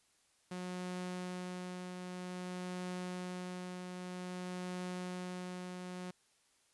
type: tone with tremolo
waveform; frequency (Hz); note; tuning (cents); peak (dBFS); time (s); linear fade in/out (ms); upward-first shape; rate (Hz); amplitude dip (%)
sawtooth; 181.2; F#3; -36; -35; 0.51-6.11; 5; triangle; 0.52; 40
effects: white hiss -72 dBFS RMS until 6.73 s + resampled to 24000 Hz